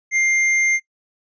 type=tone; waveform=square; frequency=2100 Hz; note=C7; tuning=6 cents sharp; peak=-16 dBFS; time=0.11-0.8 s; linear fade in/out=50 ms; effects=noise-tail reverb RT60 0.1 s tail -20 dB re dry + resampled to 16000 Hz